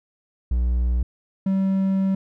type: tone pair in turn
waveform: triangle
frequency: 60.6 / 192.39 Hz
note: B1 / G3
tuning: -32 / -32 cents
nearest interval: octave + minor sixth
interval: 2000 cents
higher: second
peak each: -16 dBFS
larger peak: neither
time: 0.51-1.03 / 1.46-2.15 s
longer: second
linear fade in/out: 5 ms
effects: none